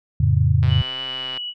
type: chord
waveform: sine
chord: F augmented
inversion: none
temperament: equal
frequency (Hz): 87.31 / 110 / 138.59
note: F2 / A2 / C#3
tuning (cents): 0 / 0 / 0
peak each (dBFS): -18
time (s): 0.2-0.82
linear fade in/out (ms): 5
type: click train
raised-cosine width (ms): 0.3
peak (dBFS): -18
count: 97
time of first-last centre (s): 0.63-1.374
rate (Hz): 129
type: tone with pitch glide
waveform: sine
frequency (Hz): 2960 to 2938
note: F#7 to F#7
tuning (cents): 0 to -13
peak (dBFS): -26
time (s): 0.68-1.54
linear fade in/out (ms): 50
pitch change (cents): -13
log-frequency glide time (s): 0.97-1.35
effects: none